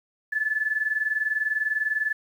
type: tone pair together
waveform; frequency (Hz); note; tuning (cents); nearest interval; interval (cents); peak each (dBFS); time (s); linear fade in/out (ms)
sine; 1720 / 1740; A6 / A6; -40 / -20; unison; 20; -27 / -25; 0.32-2.13; 10
effects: 9-bit